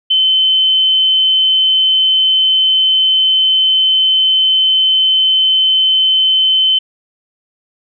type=tone; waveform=sine; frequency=3064 Hz; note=G7; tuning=40 cents flat; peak=-8 dBFS; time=0.1-6.79 s; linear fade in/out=10 ms; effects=none